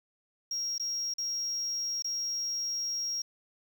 sine tone with dropouts, 5600 Hz, F8, 4 cents sharp, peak -28 dBFS, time 0.51-3.22 s, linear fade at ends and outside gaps 5 ms, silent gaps 0.781-0.797 / 1.139-1.182 / 2.023-2.044 s, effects tanh soft clip ceiling -29 dBFS + 9-bit

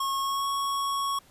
square tone with pitch glide, 1090 to 1108.4 Hz, C#6 to C#6, -29 to -1 cents, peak -27 dBFS, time 0-1.19 s, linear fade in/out 5 ms, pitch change +28 cents, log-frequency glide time 0.19-0.47 s, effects pink hiss -58 dBFS RMS until 1.3 s + resampled to 32000 Hz

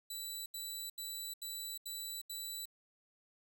15% pulse tone bursts, 3962 Hz, B7, 5 cents sharp, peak -34 dBFS, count 6, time 0.1-2.655 s, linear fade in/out 5 ms, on 360 ms, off 79 ms, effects none

